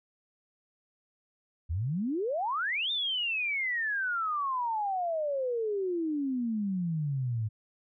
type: exponential two-way sweep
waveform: sine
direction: up then down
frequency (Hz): 74.3 to 3660 to 105.2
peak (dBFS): -28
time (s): 1.69-7.49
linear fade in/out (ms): 20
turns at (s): 2.91
effects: none